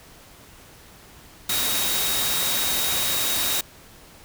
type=tone in noise; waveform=sine; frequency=3779 Hz; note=A#7; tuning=23 cents sharp; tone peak=-28 dBFS; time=1.49-3.61 s; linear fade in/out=5 ms; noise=white; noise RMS=-24 dBFS; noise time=1.49-3.61 s; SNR=-7 dB; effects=pink hiss -48 dBFS RMS until 4.24 s